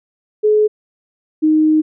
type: tone pair in turn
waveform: sine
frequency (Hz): 425.3 / 310.4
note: G#4 / D#4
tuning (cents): +41 / -4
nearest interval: perfect fourth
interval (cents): 545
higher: first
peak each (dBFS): -9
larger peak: neither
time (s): 0.43-0.68 / 1.42-1.82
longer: second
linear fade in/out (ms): 20
effects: none